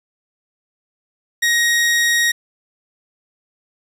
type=tone; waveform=sawtooth; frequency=1882 Hz; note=A#6; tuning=16 cents sharp; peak=-10 dBFS; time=1.42-2.32 s; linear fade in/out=10 ms; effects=low-pass 12000 Hz 12 dB/octave + 7-bit